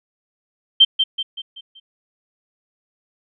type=tone with echo; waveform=sine; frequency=3136 Hz; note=G7; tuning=in tune; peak=-6 dBFS; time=0.8-0.85 s; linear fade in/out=10 ms; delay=190 ms; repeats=5; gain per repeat=-7 dB; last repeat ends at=1.8 s; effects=none